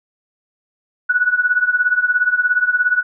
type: tone with tremolo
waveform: sine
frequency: 1473 Hz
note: F#6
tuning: 8 cents flat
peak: -9 dBFS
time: 1.09-3.03 s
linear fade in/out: 10 ms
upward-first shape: triangle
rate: 17 Hz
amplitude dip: 90%
effects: none